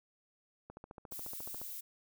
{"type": "click train", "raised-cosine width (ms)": 1, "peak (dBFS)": -34, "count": 14, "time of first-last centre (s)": [0.7, 1.615], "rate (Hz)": 14.2}
{"type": "noise", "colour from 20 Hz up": "violet", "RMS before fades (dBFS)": -44, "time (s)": [1.11, 1.81], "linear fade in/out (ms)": 10}
{"effects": []}